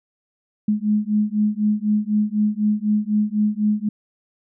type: beating tone pair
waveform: sine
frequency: 208.9 / 212.9 Hz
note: G#3 / G#3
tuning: +10 / +43 cents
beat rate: 4 Hz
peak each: -20 dBFS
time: 0.68-3.89 s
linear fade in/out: 5 ms
effects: none